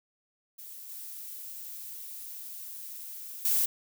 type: noise with level steps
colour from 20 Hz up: violet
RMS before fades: -45 / -42 / -26 dBFS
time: 0.58-3.66 s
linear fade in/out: 10 ms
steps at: 0.89 / 3.45 s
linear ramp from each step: 2 ms
effects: none